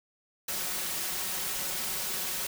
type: noise with comb filter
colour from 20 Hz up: white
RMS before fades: -33 dBFS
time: 0.48-2.47 s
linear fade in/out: 5 ms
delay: 5.4 ms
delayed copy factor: +0.6
effects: none